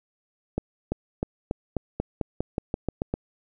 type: accelerating click train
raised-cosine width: 2 ms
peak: -12 dBFS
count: 13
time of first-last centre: 0.58-3.14 s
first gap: 340 ms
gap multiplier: 0.91
effects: none